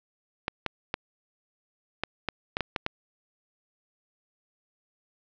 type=clicks; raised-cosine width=0.3 ms; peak=-11 dBFS; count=9; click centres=0.481 / 0.663 / 0.941 / 2.036 / 2.287 / 2.569 / 2.607 / 2.762 / 2.864 s; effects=low-pass 5000 Hz 12 dB/octave